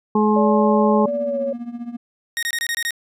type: harmonic tone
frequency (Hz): 212.6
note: G#3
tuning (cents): +41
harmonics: 1 / 2 / 4 / 5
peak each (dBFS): -16 / -19 / -22 / -23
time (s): 0.15-1.06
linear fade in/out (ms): 5
type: tone with pitch glide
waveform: sine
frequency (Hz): 577 to 554.5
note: D5 to C#5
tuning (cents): -31 to 0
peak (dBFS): -20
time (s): 0.36-1.53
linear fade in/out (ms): 5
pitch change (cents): -69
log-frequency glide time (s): 1.24-1.39
type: tone with tremolo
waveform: triangle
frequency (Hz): 237.6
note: A#3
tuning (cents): +33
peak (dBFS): -22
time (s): 1.07-1.97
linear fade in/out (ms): 10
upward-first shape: triangle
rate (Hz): 15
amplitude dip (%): 85
type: tone bursts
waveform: sawtooth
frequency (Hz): 1864.7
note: A#6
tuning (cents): 0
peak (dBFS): -17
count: 7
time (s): 2.37-2.907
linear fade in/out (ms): 0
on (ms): 57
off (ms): 23
effects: resampled to 32000 Hz